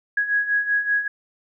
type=beating tone pair; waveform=sine; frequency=1658 / 1663.2 Hz; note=G#6 / G#6; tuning=-3 / +2 cents; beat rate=5.2 Hz; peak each=-25 / -20 dBFS; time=0.17-1.08 s; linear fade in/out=5 ms; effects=none